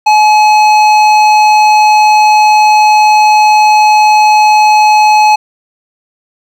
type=tone with hard clipping; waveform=sine; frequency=851 Hz; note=G#5; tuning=42 cents sharp; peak=-5 dBFS; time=0.06-5.36 s; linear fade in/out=10 ms; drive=12 dB; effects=none